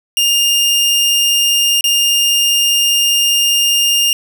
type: tone with dropouts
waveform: sawtooth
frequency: 2815 Hz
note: F7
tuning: 13 cents sharp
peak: -7 dBFS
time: 0.17-4.13 s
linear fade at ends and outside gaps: 1 ms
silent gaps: 1.809-1.841 s
effects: none